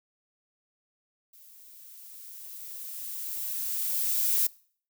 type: noise with level ramp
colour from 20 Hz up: violet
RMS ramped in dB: -54 to -24 dBFS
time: 1.33-4.47 s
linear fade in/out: 5 ms
effects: noise-tail reverb RT60 0.5 s tail -23 dB re dry